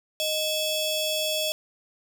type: ring-modulated tone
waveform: sawtooth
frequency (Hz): 1992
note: B6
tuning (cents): +14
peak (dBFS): -18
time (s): 0.2-1.52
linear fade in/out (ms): 0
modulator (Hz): 1370
effects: none